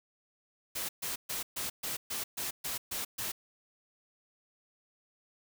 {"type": "noise bursts", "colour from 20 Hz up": "white", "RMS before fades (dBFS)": -36, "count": 10, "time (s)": [0.75, 3.32], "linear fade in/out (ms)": 10, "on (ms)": 140, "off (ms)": 130, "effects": []}